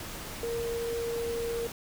sine tone in noise, 466.1 Hz, A#4, in tune, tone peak -30 dBFS, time 0.43-1.67 s, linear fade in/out 2 ms, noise pink, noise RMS -40 dBFS, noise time 0-1.72 s, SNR +7 dB, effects none

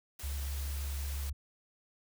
white noise, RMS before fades -46 dBFS, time 0.19-1.3 s, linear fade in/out 5 ms
sine tone with pitch glide, 69.3 to 69.94 Hz, C#2 to C#2, 0 to +16 cents, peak -34 dBFS, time 0.23-1.33 s, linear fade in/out 10 ms, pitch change +16 cents, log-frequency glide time 0.38-0.65 s
effects none

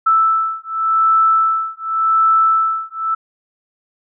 sine beating tone pair, 1318.5 / 1319.38 Hz, E6 / E6, 0 / +1 cents, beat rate 0.88 Hz, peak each -15 / -15 dBFS, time 0.06-3.15 s, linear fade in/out 10 ms, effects none

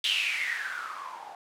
violet noise with low-pass filter sweep, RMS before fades -32 dBFS, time 0.04-1.35 s, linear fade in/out 2 ms, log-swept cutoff 3200 to 760 Hz, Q 9.2, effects none

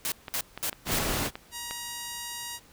white noise bursts, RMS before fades -30 dBFS, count 4, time 0.05-0.986 s, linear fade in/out 0 ms, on 69 ms, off 220 ms
clicks, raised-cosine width 0.3 ms, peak -20 dBFS, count 12, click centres 0.282 / 0.393 / 0.576 / 0.694 / 0.729 / 0.87 / 0.986 / 1.068 / 1.152 / 1.187 / 1.355 / 1.71 s
pink noise, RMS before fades -29 dBFS, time 0.85-1.31 s, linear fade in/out 50 ms
5% pulse tone, 950 Hz, A#5, 33 cents sharp, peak -23 dBFS, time 1.51-2.6 s, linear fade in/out 50 ms
effects pink hiss -56 dBFS RMS until 2.72 s

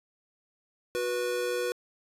square tone pair together, 366 / 488.6 Hz, F#4 / B4, -19 / -19 cents, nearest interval perfect fourth, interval 500 cents, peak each -34 / -30 dBFS, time 0.95-1.72 s, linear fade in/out 0 ms, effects resampled to 32000 Hz

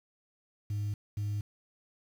sine tone pair in turn, 103.4 / 103.4 Hz, G#2 / G#2, -7 / -7 cents, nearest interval unison, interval 0 cents, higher neither, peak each -28 dBFS, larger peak neither, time 0.7-0.94 / 1.17-1.41 s, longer neither, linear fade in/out 5 ms, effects tanh soft clip ceiling -29 dBFS + 9-bit

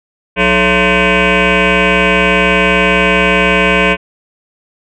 sine tone with frequency modulation, 1046.5 Hz, C6, in tune, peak -6 dBFS, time 0.36-3.97 s, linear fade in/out 50 ms, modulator 246 Hz, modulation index 7, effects tanh soft clip ceiling -4 dBFS

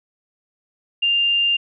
sine tone, 2797 Hz, F7, 2 cents sharp, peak -15 dBFS, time 1.02-1.57 s, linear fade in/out 10 ms, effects none

